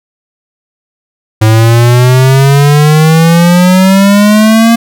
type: exponential sweep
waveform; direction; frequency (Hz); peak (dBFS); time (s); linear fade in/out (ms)
square; up; 108.2 to 233.1; -3; 1.41-4.76; 10
effects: none